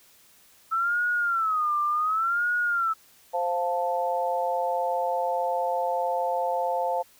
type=tone with vibrato; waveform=sine; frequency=1312 Hz; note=E6; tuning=9 cents flat; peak=-22 dBFS; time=0.71-2.94 s; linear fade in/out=20 ms; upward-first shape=sine; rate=0.68 Hz; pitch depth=170 cents each way
type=chord; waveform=sine; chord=F major; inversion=second; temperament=equal; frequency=523.3 / 698.5 / 880 Hz; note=C5 / F5 / A5; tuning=0 / 0 / 0 cents; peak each=-28 dBFS; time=3.33-7.03 s; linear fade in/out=20 ms
effects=white hiss -57 dBFS RMS until 7.19 s